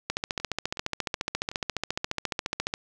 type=two click trains; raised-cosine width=0.2 ms; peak=-22 / -10 dBFS; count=4 / 39; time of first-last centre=0.4-1.515 / 0.1-2.739 s; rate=2.69 / 14.4 Hz; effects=none